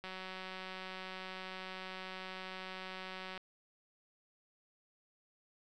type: click train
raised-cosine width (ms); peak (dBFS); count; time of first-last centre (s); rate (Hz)
0.3; -29; 625; 0.04-3.377; 187
effects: none